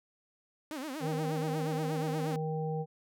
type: tone with vibrato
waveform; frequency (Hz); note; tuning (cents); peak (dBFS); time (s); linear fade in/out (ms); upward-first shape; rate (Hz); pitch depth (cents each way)
sawtooth; 284.6; C#4; +46; -33; 0.71-2.36; 0; sine; 8.4; 200
type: harmonic tone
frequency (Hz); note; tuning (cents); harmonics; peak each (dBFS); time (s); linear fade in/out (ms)
157; D#3; +16; 1 / 3 / 5; -33 / -36 / -40; 1-2.86; 50
effects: none